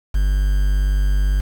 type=tone with quantisation; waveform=triangle; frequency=49 Hz; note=G1; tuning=in tune; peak=-12 dBFS; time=0.14-1.41 s; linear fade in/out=10 ms; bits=6; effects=none